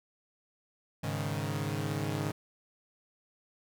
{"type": "chord", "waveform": "sawtooth", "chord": "Ab suspended fourth", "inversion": "none", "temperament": "equal", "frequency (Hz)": [103.83, 138.59, 155.56], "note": ["Ab2", "Db3", "Eb3"], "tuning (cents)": [0, 0, 0], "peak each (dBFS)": -32, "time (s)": [1.03, 2.32], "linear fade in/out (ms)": 10, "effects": []}